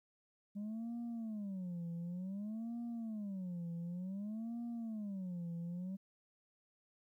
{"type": "tone with vibrato", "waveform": "sine", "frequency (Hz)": 200, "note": "G3", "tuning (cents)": 35, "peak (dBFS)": -37, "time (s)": [0.55, 5.97], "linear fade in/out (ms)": 20, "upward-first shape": "sine", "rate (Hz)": 0.55, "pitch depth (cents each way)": 290, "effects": ["tanh soft clip ceiling -39 dBFS", "13-bit"]}